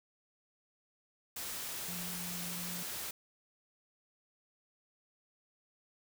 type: tone in noise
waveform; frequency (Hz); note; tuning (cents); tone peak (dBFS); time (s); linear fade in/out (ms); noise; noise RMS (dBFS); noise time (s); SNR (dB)
sine; 176; F3; +14; -44; 1.88-2.83; 5; white; -41; 1.36-3.11; -6
effects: none